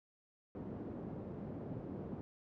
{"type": "band-pass noise", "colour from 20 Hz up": "pink", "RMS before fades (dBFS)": -45, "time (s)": [0.55, 2.21], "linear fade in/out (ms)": 0, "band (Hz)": [140, 400], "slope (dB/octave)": 12, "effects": []}